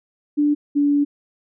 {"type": "tone pair in turn", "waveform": "sine", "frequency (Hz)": [293.7, 288], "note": ["D4", "D4"], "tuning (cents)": [0, -34], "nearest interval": "unison", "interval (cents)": 34, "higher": "first", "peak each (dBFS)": -14, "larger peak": "neither", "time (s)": [[0.37, 0.55], [0.75, 1.05]], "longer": "second", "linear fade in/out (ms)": 20, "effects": []}